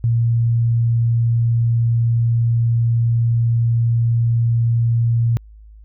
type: tone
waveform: sine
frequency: 116.54 Hz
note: A#2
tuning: in tune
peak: -13 dBFS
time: 0.04-5.37 s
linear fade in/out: 0 ms
effects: added 53 Hz sine -39 dBFS peak until 5.84 s